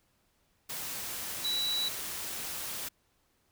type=tone in noise; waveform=sine; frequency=3926 Hz; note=B7; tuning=11 cents flat; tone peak=-29 dBFS; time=1.44-1.89 s; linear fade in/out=10 ms; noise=white; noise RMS=-38 dBFS; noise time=0.69-2.89 s; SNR=+6 dB; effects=pink hiss -72 dBFS RMS until 3.51 s